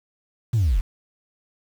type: linear sweep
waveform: sine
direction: down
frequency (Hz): 123.47 to 31.95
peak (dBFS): -15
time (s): 0.53-0.81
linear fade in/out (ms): 10
effects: tanh soft clip ceiling -13 dBFS + 7-bit